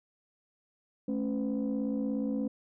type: tone cluster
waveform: sine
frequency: 216.6 / 273.5 / 506 Hz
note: A3 / C#4 / B4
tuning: -27 / -23 / +42 cents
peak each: -31 / -31 / -38 dBFS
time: 1.08-2.48 s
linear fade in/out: 5 ms
effects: tanh soft clip ceiling -23 dBFS